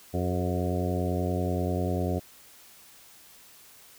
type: harmonic tone with a mistuned harmonic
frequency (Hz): 90.2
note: F#2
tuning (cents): -44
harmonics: 1 / 2 / 3 / 4 / 5 / 6 / 7 / 8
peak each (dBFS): -29 / -32 / -34 / -35 / -36 / -37 / -37 / -38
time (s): 0.13-2.2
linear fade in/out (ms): 20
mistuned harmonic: 5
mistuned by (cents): -48
effects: white hiss -53 dBFS RMS until 3.98 s